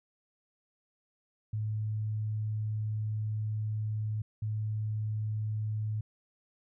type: tone bursts at uneven times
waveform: sine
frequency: 107.6 Hz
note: A2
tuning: 38 cents flat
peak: -30 dBFS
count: 2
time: 1.53-4.22 / 4.42-6.01 s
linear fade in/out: 5 ms
effects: none